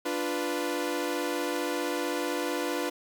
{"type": "chord", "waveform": "sawtooth", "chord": "B diminished", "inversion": "first", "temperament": "equal", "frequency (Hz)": [293.7, 349.2, 493.9], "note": ["D4", "F4", "B4"], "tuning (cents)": [0, 0, 0], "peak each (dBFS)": -29, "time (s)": [0.05, 2.9], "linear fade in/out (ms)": 10, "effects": ["9-bit"]}